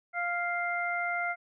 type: harmonic tone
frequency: 698.5 Hz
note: F5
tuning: in tune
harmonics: 1 / 2 / 3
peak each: -33 / -33 / -33 dBFS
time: 0.13-1.36 s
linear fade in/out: 50 ms
effects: none